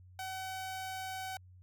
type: tone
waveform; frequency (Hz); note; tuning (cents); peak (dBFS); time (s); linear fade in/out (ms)
sawtooth; 757; F#5; +39; -35; 0.19-1.37; 2
effects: added 91 Hz sine -54 dBFS peak until 1.62 s